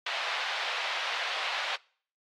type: band-pass noise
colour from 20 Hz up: white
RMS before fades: -33 dBFS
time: 0.06-1.76 s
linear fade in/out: 5 ms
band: 630 to 3600 Hz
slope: 24 dB/octave
effects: noise-tail reverb RT60 0.5 s tail -24 dB re dry + AAC 64 kbps